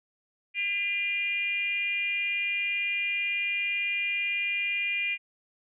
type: tone with frequency modulation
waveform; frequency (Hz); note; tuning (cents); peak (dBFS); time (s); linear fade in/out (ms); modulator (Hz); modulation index
sine; 2406; D7; +41; -26; 0.54-5.18; 50; 393; 0.71
effects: none